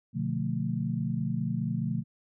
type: chord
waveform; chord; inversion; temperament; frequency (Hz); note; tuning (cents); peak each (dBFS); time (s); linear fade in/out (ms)
sine; B half-diminished seventh; none; just; 123.47 / 148.16 / 177.8 / 222.2; B2 / D3 / F3 / A3; 0 / +16 / +31 / +17; -33; 0.13-2.04; 50
effects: none